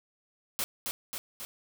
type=noise with echo; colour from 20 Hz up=white; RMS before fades=-31 dBFS; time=0.59-0.64 s; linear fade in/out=0 ms; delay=270 ms; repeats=3; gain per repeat=-3 dB; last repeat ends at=1.45 s; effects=none